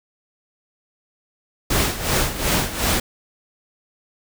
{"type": "noise with tremolo", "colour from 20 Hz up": "pink", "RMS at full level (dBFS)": -18, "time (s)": [1.7, 3], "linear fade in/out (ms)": 5, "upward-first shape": "sine", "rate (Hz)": 2.7, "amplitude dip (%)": 75, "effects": []}